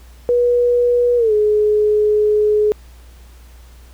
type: tone with pitch glide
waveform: sine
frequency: 485 to 422.2 Hz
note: B4 to G#4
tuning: -31 to +29 cents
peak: -11 dBFS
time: 0.29-2.72 s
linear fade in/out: 0 ms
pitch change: -240 cents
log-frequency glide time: 1.17-1.33 s
effects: added 60 Hz sine -39 dBFS peak until 3.93 s + pink hiss -50 dBFS RMS until 3.93 s